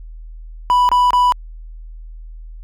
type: tone bursts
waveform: triangle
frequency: 987.8 Hz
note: B5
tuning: in tune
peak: -8 dBFS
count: 3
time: 0.7-1.322 s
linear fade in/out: 0 ms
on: 190 ms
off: 26 ms
effects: added 40 Hz sine -31 dBFS peak until 2.63 s